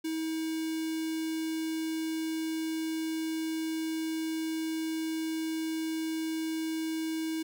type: tone with notch filter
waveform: square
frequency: 320 Hz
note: D#4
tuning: 49 cents sharp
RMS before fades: -33 dBFS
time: 0.04-7.43 s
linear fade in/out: 10 ms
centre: 1100 Hz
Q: 0.9
effects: none